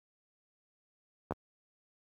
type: clicks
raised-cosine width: 1 ms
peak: -19 dBFS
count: 2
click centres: 1.309 / 1.322 s
effects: high-pass 60 Hz 12 dB/octave + 10-bit